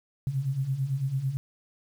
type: beating tone pair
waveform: sine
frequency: 128.6 / 137.6 Hz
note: C3 / C#3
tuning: -30 / -12 cents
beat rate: 9 Hz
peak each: -32 / -27 dBFS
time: 0.27-1.37 s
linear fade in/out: 0 ms
effects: 9-bit